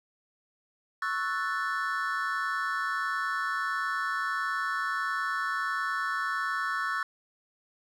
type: chord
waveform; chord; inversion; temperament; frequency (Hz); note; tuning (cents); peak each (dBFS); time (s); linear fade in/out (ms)
triangle; F# minor seventh; second; equal; 1108.7 / 1318.5 / 1480 / 1760; C#6 / E6 / F#6 / A6; 0 / 0 / 0 / 0; -32; 1.02-7.03; 2
effects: none